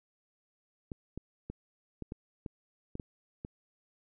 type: clicks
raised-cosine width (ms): 3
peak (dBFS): -26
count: 9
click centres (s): 0.918 / 1.176 / 1.5 / 2.023 / 2.121 / 2.462 / 2.954 / 2.998 / 3.449
effects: none